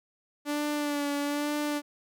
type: tone with vibrato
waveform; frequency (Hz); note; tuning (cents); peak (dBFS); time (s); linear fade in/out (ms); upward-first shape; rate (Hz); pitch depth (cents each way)
sawtooth; 291.2; D4; -15; -24; 0.45-1.82; 50; sine; 1.1; 30
effects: none